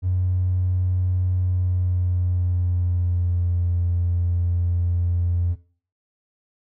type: tone with pitch glide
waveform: triangle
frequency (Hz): 91.2 to 87.23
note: F#2 to F2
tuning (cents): -24 to -2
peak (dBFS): -15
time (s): 0.02-5.56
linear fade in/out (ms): 50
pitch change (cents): -78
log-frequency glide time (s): 1.35-3.76
effects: noise-tail reverb RT60 0.4 s tail -17 dB re dry + tanh soft clip ceiling -15 dBFS